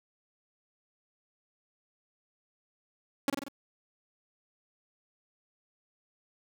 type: tone with echo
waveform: sawtooth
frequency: 278.1 Hz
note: C#4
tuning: 6 cents sharp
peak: -20 dBFS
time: 3.28-3.3 s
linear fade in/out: 2 ms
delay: 46 ms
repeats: 4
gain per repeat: -4 dB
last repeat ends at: 3.484 s
effects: 9-bit